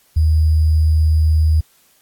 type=tone with sample-and-hold; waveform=sine; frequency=78.4 Hz; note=D#2; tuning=14 cents sharp; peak=-10 dBFS; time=0.16-1.61 s; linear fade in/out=10 ms; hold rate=4900 Hz; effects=white hiss -55 dBFS RMS until 2.01 s + AAC 64 kbps